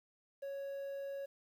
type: tone with quantisation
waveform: triangle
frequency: 554.4 Hz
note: C#5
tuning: in tune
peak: -38 dBFS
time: 0.42-1.26 s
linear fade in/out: 10 ms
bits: 11
effects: none